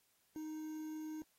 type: tone with quantisation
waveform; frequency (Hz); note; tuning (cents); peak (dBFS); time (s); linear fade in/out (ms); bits
triangle; 311.1; D#4; 0; -40; 0.36-1.22; 0; 10
effects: white hiss -75 dBFS RMS until 1.38 s + AAC 48 kbps